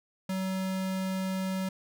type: tone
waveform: square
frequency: 189.1 Hz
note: F#3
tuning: 38 cents sharp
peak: -30 dBFS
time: 0.29-1.69 s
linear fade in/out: 5 ms
effects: none